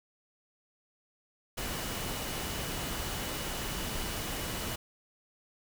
sine tone in noise, 2941 Hz, F#7, 11 cents flat, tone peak -47 dBFS, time 1.57-4.76 s, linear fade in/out 10 ms, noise pink, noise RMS -36 dBFS, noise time 1.57-4.76 s, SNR -14 dB, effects none

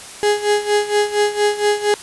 35% pulse tone with tremolo, 415.3 Hz, G#4, in tune, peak -10 dBFS, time 0.23-1.94 s, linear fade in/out 0 ms, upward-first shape sine, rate 4.3 Hz, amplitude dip 80%, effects white hiss -35 dBFS RMS until 2.02 s + resampled to 24000 Hz

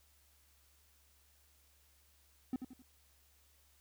triangle tone with echo, 255.8 Hz, C4, 39 cents flat, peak -31 dBFS, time 2.53-2.56 s, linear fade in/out 2 ms, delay 87 ms, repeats 3, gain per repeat -8 dB, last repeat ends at 2.821 s, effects added 70 Hz sine -70 dBFS peak until 3.8 s + white hiss -70 dBFS RMS until 3.8 s

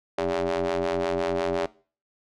sawtooth ring-modulated tone, 88.4 Hz, F2, 22 cents sharp, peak -17 dBFS, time 0.18-1.66 s, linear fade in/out 5 ms, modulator 489 Hz, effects noise-tail reverb RT60 0.4 s tail -21 dB re dry + low-pass 5000 Hz 12 dB/octave

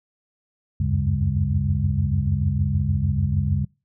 sine tone cluster, 73.9 / 88.2 / 94.8 / 138.8 / 201.8 Hz, D2 / F2 / F#2 / C#3 / G#3, +11 / +18 / +43 / +3 / -49 cents, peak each -27 / -26 / -24 / -23 / -29 dBFS, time 0.8-3.65 s, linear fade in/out 5 ms, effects noise-tail reverb RT60 0.3 s tail -25 dB re dry

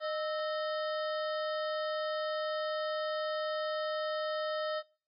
harmonic tone with a mistuned harmonic, 616 Hz, D#5, 17 cents flat, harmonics 1 / 2 / 3 / 5 / 6 / 7 / 8, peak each -33 / -39 / -43 / -47 / -49 / -50 / -51 dBFS, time 0-4.83 s, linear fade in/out 50 ms, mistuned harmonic 2, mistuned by +100 cents, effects noise-tail reverb RT60 0.4 s tail -23 dB re dry + Opus 24 kbps

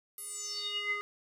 square tone with band-pass filter sweep, 411.5 Hz, G#4, 16 cents flat, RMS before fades -37 dBFS, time 0.18-1.01 s, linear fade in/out 0 ms, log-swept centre 12000 to 1600 Hz, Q 8.5, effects none

